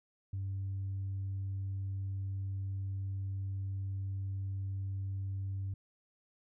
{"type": "tone", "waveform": "sine", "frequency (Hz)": 97.1, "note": "G2", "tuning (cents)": -16, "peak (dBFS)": -33, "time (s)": [0.33, 5.74], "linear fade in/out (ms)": 5, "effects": ["tanh soft clip ceiling -32 dBFS"]}